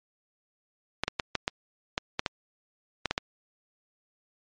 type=clicks; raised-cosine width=0.2 ms; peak=-8 dBFS; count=11; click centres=1.036 / 1.08 / 1.198 / 1.353 / 1.479 / 1.979 / 2.194 / 2.262 / 3.057 / 3.11 / 3.179 s; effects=low-pass 5000 Hz 12 dB/octave + MP3 48 kbps